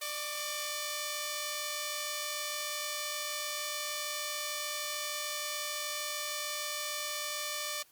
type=tone pair together; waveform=5% pulse; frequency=596.3 / 1146 Hz; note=D5 / D6; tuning=+26 / -43 cents; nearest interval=major seventh; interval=1131 cents; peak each=-25 / -27 dBFS; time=0.01-7.83 s; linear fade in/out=10 ms; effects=white hiss -63 dBFS RMS until 7.91 s + Opus 32 kbps